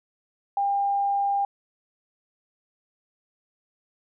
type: tone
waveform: sine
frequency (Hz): 800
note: G5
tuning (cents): +35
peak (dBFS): -21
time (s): 0.57-1.45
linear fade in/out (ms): 2
effects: none